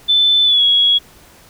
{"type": "tone with pitch glide", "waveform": "sine", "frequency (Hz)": [3520, 3334], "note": ["A7", "G#7"], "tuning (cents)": [0, 6], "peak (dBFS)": -9, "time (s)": [0.08, 0.99], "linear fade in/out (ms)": 20, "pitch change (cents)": -94, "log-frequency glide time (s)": [0.44, 0.63], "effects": ["pink hiss -45 dBFS RMS until 1.49 s"]}